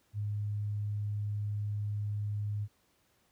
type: tone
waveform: sine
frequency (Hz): 103.83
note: G#2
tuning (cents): 0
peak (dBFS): -31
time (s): 0.13-2.68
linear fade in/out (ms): 50
effects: pink hiss -71 dBFS RMS until 3.31 s + high-pass 60 Hz 12 dB/octave